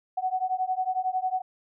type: beating tone pair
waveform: sine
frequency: 740 / 751 Hz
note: F#5 / F#5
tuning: 0 / +26 cents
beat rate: 11 Hz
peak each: -28 dBFS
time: 0.17-1.42 s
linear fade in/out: 10 ms
effects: none